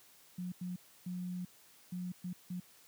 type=tone bursts at uneven times; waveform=sine; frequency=180 Hz; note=F#3; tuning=47 cents flat; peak=-37 dBFS; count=6; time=0.38-0.52 / 0.61-0.76 / 1.06-1.45 / 1.92-2.12 / 2.24-2.33 / 2.5-2.6 s; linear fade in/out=5 ms; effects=white hiss -62 dBFS RMS until 2.87 s + high-pass 80 Hz 12 dB/octave